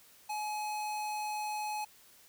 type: tone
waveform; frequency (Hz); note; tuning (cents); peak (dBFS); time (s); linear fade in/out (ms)
square; 846; G#5; +32; -35; 0.29-1.85; 10
effects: white hiss -60 dBFS RMS until 2.28 s